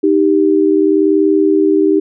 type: tone pair together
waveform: sine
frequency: 311.1 / 392 Hz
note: D#4 / G4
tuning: 0 / 0 cents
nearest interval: major third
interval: 400 cents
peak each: -11 dBFS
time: 0.03-2 s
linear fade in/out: 10 ms
effects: none